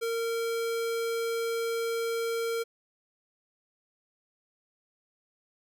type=tone; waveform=square; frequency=460 Hz; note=A#4; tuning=23 cents flat; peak=-29 dBFS; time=0.01-2.64 s; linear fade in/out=20 ms; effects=none